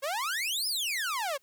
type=exponential two-way sweep; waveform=sawtooth; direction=up then down; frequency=523.3 to 5274 to 523.3 Hz; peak=-26 dBFS; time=0.02-1.38 s; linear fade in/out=20 ms; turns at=0.67 s; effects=white hiss -69 dBFS RMS until 1.42 s